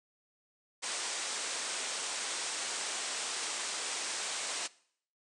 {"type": "low-pass noise", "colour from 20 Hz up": "white", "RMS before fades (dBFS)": -37, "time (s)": [0.82, 4.68], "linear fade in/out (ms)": 20, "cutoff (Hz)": 9100, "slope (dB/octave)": 96, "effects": ["noise-tail reverb RT60 0.6 s tail -21 dB re dry", "high-pass 400 Hz 12 dB/octave"]}